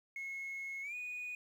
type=tone with pitch glide; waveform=sine; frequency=2176 to 2471 Hz; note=C#7 to D#7; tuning=-33 to -13 cents; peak=-38 dBFS; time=0.16-1.35 s; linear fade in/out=2 ms; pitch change=+220 cents; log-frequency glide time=0.82-0.95 s; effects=tanh soft clip ceiling -38 dBFS + 11-bit